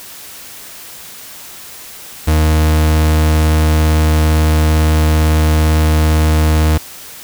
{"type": "tone", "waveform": "40% pulse", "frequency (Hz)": 77.78, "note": "D#2", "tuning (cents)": 0, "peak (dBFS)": -8, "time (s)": [2.27, 6.78], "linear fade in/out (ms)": 10, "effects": ["white hiss -33 dBFS RMS until 7.23 s"]}